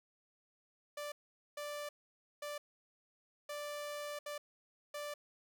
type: tone bursts at uneven times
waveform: sawtooth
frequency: 587.3 Hz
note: D5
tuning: in tune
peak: -37 dBFS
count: 6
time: 0.97-1.12 / 1.57-1.89 / 2.42-2.58 / 3.49-4.19 / 4.26-4.38 / 4.94-5.14 s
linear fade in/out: 5 ms
effects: none